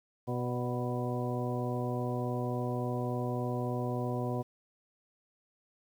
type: harmonic tone with a mistuned harmonic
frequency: 123.47 Hz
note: B2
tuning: in tune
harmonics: 1 / 2 / 3 / 4 / 5 / 6 / 8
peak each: -34 / -37 / -39 / -40 / -41 / -42 / -43 dBFS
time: 0.27-4.43 s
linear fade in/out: 20 ms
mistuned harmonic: 5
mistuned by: -33 cents
effects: 10-bit